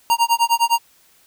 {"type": "tone with tremolo", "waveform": "square", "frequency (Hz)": 932.3, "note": "A#5", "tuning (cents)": 0, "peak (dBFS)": -12, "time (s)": [0.1, 0.79], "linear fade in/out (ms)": 0, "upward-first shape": "sine", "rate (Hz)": 9.8, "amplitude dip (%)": 100, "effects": ["white hiss -55 dBFS RMS until 1.26 s"]}